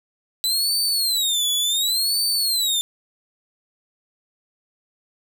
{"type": "tone with vibrato", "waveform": "sawtooth", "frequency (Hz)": 3951, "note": "B7", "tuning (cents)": 0, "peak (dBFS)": -16, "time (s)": [0.44, 2.81], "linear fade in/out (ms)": 0, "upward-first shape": "sine", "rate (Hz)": 0.69, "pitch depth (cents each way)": 250, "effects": []}